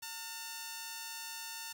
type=tone pair together; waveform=5% pulse; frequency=900 / 1423.2 Hz; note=A5 / F6; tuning=+39 / +32 cents; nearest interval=minor sixth; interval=793 cents; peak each=-31 / -35 dBFS; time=0.02-1.73 s; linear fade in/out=10 ms; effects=10-bit